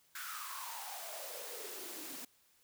white noise with high-pass filter sweep, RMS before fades -45 dBFS, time 0.15-2.25 s, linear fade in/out 5 ms, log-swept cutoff 1500 to 250 Hz, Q 8.7, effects white hiss -70 dBFS RMS until 2.63 s

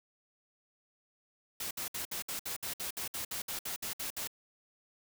white noise bursts, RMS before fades -38 dBFS, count 16, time 1.6-4.275 s, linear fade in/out 5 ms, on 110 ms, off 61 ms, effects none

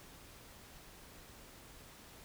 silence, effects pink hiss -56 dBFS RMS until 2.24 s

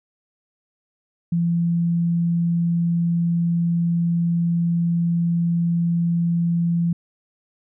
sine tone, 170 Hz, F3, 46 cents flat, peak -17 dBFS, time 1.32-6.93 s, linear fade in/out 5 ms, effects none

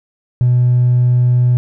sine tone with hard clipping, 123.47 Hz, B2, in tune, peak -9 dBFS, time 0.41-1.57 s, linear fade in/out 0 ms, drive 1 dB, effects none

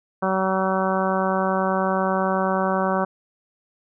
harmonic tone, 189.6 Hz, F#3, 43 cents sharp, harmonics 1 / 2 / 3 / 4 / 5 / 6 / 7 / 8, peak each -25 / -28 / -25 / -27 / -28 / -28 / -31 / -32 dBFS, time 0.22-3.05 s, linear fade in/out 10 ms, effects none

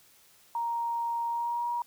sine tone with pitch glide, 935 to 953.5 Hz, A#5 to A#5, +5 to +39 cents, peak -28 dBFS, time 0.55-1.82 s, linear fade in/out 2 ms, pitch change +34 cents, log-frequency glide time 1.29-1.67 s, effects white hiss -60 dBFS RMS until 1.86 s

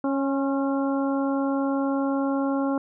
harmonic tone with a mistuned harmonic, 274.8 Hz, C#4, 15 cents flat, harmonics 1 / 2 / 3 / 4 / 5, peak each -23 / -29 / -33 / -35 / -37 dBFS, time 0.04-2.78 s, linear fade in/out 2 ms, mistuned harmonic 4, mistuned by -29 cents, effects none

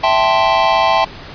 square chord, A minor seventh, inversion second, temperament equal, 659.3 / 784 / 880 / 1046.5 Hz, E5 / G5 / A5 / C6, 0 / 0 / 0 / 0 cents, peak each -17 dBFS, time 0.03-1.05 s, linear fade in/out 10 ms, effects pink hiss -33 dBFS RMS until 1.34 s + resampled to 11025 Hz

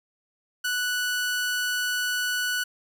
sawtooth tone, 1480 Hz, F#6, in tune, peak -21 dBFS, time 0.64-2.64 s, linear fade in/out 10 ms, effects 10-bit

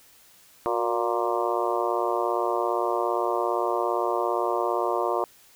harmonic tone with a mistuned harmonic, 117.5 Hz, A#2, 14 cents sharp, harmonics 3 / 4 / 5 / 6 / 7 / 8 / 9 / 10, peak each -29 / -30 / -30 / -30 / -40 / -31 / -31 / -34 dBFS, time 0.66-5.24 s, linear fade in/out 0 ms, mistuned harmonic 3, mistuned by +43 cents, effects white hiss -55 dBFS RMS until 5.55 s

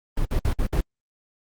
brown noise bursts, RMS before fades -21 dBFS, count 5, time 0.17-0.809 s, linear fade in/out 5 ms, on 83 ms, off 56 ms, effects Opus 24 kbps

